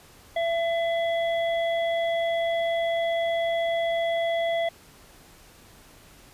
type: harmonic tone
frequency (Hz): 671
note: E5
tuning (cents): +31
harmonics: 1 / 3 / 5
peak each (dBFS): -23 / -33 / -37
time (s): 0.36-4.69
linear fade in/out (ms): 5
effects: pink hiss -52 dBFS RMS until 6.33 s + resampled to 32000 Hz